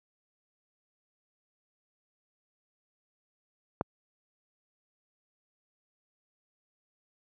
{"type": "click", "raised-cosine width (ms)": 1, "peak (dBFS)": -14, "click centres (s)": 3.811, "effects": ["high-pass 80 Hz 12 dB/octave"]}